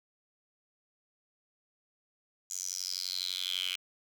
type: tone with high-pass filter sweep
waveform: 10% pulse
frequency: 91.9 Hz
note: F#2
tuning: 11 cents flat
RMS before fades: -36 dBFS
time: 2.5-3.76 s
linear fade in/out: 5 ms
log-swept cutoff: 6700 to 2800 Hz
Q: 7.2
effects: none